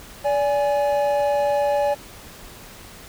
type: tone pair together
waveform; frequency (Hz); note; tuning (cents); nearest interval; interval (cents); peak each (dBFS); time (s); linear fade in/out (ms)
triangle; 578.1 / 830.6; D5 / G#5; -27 / 0; tritone; 627; -17 / -21; 0.24-1.95; 20
effects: pink hiss -42 dBFS RMS until 3.08 s